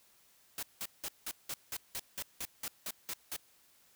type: noise bursts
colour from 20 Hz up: white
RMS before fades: -39 dBFS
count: 13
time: 0.58-3.364 s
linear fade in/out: 2 ms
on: 48 ms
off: 180 ms
effects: white hiss -66 dBFS RMS until 3.95 s